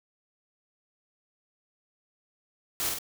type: noise with echo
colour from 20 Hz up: white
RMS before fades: -30 dBFS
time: 2.8-2.89 s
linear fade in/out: 0 ms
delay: 48 ms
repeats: 2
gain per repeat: -3 dB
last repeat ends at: 2.986 s
effects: none